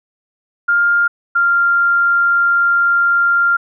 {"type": "tone pair in turn", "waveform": "sine", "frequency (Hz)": [1404, 1391.9], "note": ["F6", "F6"], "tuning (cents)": [9, -6], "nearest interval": "unison", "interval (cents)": 15, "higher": "first", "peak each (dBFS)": -10, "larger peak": "neither", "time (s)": [[0.68, 1.08], [1.35, 3.57]], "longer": "second", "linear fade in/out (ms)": 10, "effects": []}